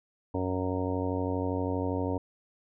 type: harmonic tone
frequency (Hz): 92.5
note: F#2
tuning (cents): 0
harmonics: 1 / 2 / 3 / 4 / 5 / 6 / 7 / 8 / 10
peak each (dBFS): -33 / -42 / -32 / -40 / -35 / -38 / -41 / -43 / -39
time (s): 0.34-2.18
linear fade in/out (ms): 5
effects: none